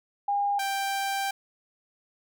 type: tone pair in turn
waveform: sine / sawtooth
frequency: 810 / 786.5 Hz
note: G#5 / G5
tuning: -43 / +6 cents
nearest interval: minor second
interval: 51 cents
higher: first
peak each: -23 dBFS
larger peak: neither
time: 0.28-0.59 / 0.59-1.31 s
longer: second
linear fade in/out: 5 ms
effects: none